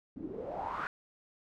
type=noise with low-pass filter sweep; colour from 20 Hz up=white; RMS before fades=-39 dBFS; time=0.16-0.87 s; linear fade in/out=0 ms; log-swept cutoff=250 to 1500 Hz; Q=6.4; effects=none